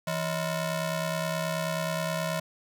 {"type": "ring-modulated tone", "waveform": "sawtooth", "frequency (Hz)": 400.6, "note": "G4", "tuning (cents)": 38, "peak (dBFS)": -21, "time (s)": [0.07, 2.4], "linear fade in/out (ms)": 5, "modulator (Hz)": 235, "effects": []}